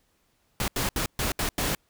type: noise bursts at uneven times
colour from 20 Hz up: pink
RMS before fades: -27 dBFS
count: 6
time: 0.6-0.68 / 0.76-0.89 / 0.96-1.06 / 1.19-1.32 / 1.39-1.49 / 1.58-1.75 s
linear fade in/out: 2 ms
effects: pink hiss -69 dBFS RMS until 1.89 s